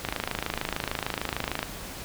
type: click train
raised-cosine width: 0.3 ms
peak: -11 dBFS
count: 43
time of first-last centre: 0.05-1.629 s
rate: 26.6 Hz
effects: pink hiss -39 dBFS RMS until 2.04 s